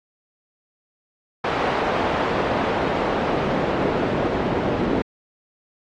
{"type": "noise with band-pass filter sweep", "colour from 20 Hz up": "pink", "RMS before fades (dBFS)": -22, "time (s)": [1.44, 5.02], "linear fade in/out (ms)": 5, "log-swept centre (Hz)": [740, 340], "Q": 0.77, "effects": ["low-pass 4000 Hz 12 dB/octave", "AAC 48 kbps"]}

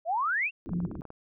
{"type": "exponential sweep", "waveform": "sine", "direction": "up", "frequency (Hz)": [624, 2802], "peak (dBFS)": -25, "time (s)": [0.05, 0.51], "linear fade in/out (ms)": 50}
{"type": "low-pass noise", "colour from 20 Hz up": "white", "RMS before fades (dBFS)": -39, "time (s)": [0.66, 1.01], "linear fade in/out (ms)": 0, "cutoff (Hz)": 350, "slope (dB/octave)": 48}
{"type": "clicks", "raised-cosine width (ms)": 1, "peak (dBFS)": -30, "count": 9, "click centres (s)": [0.692, 0.734, 0.803, 0.851, 0.914, 0.954, 1.019, 1.053, 1.104]}
{"type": "tone", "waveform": "sine", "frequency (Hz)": 174.61, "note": "F3", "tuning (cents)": 0, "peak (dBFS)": -27, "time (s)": [0.71, 0.87], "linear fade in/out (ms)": 10}
{"effects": []}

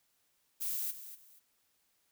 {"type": "noise with echo", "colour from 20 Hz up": "violet", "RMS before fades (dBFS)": -36, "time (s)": [0.6, 0.92], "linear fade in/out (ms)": 20, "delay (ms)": 240, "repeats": 2, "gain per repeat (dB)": -12, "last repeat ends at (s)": 1.4, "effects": ["white hiss -75 dBFS RMS until 2.11 s"]}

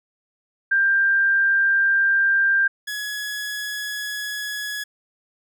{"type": "tone pair in turn", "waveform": ["sine", "sawtooth"], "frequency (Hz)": [1587, 1684.8], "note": ["G6", "G#6"], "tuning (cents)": [21, 24], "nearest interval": "minor second", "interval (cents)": 103, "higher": "second", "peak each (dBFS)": [-15, -23], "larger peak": "first", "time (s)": [[0.71, 2.68], [2.87, 4.84]], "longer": "neither", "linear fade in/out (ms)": 10, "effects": []}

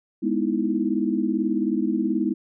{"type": "chord", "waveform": "sine", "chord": "E major seventh", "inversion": "first", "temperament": "equal", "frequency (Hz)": [207.7, 246.9, 311.1, 329.6], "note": ["G#3", "B3", "D#4", "E4"], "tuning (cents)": [0, 0, 0, 0], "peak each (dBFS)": -26, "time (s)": [0.22, 2.34], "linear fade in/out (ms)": 20, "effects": []}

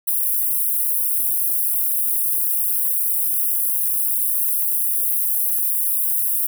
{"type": "high-pass noise", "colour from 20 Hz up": "white", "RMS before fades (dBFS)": -20, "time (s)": [0.07, 6.47], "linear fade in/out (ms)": 10, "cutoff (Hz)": 10000, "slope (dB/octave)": 48, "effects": []}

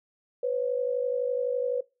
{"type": "tone pair together", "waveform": "sine", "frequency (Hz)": [495.7, 547.6], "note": ["B4", "C#5"], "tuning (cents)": [6, -21], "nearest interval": "major second", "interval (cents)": 173, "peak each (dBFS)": [-26, -30], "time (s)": [0.43, 1.81], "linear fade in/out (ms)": 5, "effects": ["noise-tail reverb RT60 0.3 s tail -24 dB re dry"]}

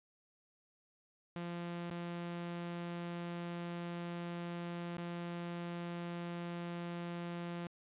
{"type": "tone with dropouts", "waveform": "sawtooth", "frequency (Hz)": 172.6, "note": "F3", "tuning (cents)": -20, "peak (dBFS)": -36, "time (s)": [1.36, 7.67], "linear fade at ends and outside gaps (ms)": 0, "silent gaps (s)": [[1.901, 1.911], [4.97, 4.982]], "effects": ["resampled to 8000 Hz", "11-bit"]}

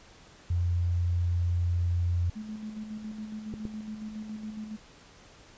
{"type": "tone", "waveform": "sine", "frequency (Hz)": 87.31, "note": "F2", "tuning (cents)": 0, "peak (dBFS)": -24, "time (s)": [0.5, 2.3], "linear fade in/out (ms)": 5}
{"type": "tone with tremolo", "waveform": "sine", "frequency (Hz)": 215.1, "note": "A3", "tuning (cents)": -39, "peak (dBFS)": -34, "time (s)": [2.35, 4.77], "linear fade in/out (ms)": 20, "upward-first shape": "square", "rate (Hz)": 7.2, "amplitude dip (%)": 45}
{"type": "clicks", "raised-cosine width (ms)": 3, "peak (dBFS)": -24, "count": 2, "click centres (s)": [3.539, 3.653]}
{"effects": ["pink hiss -54 dBFS RMS until 5.57 s", "resampled to 16000 Hz"]}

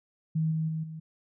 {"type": "tone with level steps", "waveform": "sine", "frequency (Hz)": 159, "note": "D#3", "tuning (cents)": 38, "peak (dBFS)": [-24, -26, -29, -37], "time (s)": [0.35, 1], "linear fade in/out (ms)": 10, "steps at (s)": [0.51, 0.68, 0.83], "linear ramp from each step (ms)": 10, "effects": []}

